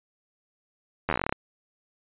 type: slowing click train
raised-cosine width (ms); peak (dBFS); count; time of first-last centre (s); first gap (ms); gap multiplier
0.5; -10; 13; 1.09-1.325; 11; 1.1
effects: resampled to 8000 Hz